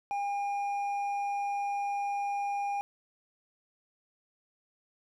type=tone with hard clipping; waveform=triangle; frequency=807 Hz; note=G#5; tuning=50 cents flat; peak=-31 dBFS; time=0.11-2.81 s; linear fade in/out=0 ms; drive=8 dB; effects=none